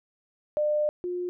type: tone pair in turn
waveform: sine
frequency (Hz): 600 / 356.8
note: D5 / F4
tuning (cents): +37 / +37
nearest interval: major sixth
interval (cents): 900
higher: first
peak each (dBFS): -22 / -28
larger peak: first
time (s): 0.57-0.89 / 1.04-1.29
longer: first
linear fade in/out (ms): 0
effects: none